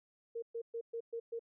sine tone bursts, 462.6 Hz, A#4, 13 cents flat, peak -37 dBFS, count 6, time 0.35-1.394 s, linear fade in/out 10 ms, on 74 ms, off 120 ms, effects none

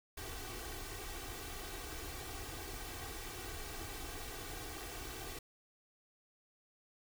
pink noise with comb filter, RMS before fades -45 dBFS, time 0.17-5.39 s, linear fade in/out 5 ms, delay 2.6 ms, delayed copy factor +0.8, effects none

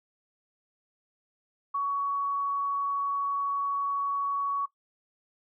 sine tone, 1122 Hz, C#6, 21 cents sharp, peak -26 dBFS, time 1.74-4.66 s, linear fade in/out 10 ms, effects noise-tail reverb RT60 0.1 s tail -17 dB re dry

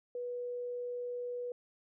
sine tone, 488.7 Hz, B4, 18 cents flat, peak -36 dBFS, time 0.15-1.52 s, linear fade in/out 2 ms, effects none

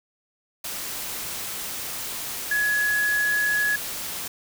sine tone in noise, 1685 Hz, G#6, 25 cents sharp, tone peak -20 dBFS, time 2.51-3.76 s, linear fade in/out 5 ms, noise white, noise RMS -32 dBFS, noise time 0.64-4.28 s, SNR +9 dB, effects none

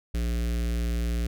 square tone with notch filter, 58.27 Hz, A#1, in tune, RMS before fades -27 dBFS, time 0.14-1.27 s, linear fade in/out 5 ms, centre 920 Hz, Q 0.82, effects none

